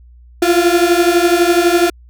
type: beating tone pair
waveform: 35% pulse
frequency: 341 / 353 Hz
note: F4 / F4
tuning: -41 / +19 cents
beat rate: 12 Hz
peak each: -11 dBFS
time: 0.42-1.9 s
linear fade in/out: 5 ms
effects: added 60 Hz sine -39 dBFS peak until 2.09 s